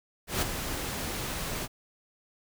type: noise with ADSR envelope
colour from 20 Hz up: pink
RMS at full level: -26 dBFS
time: 0.27-1.68 s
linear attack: 150 ms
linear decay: 13 ms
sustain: -8 dB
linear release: 43 ms
effects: none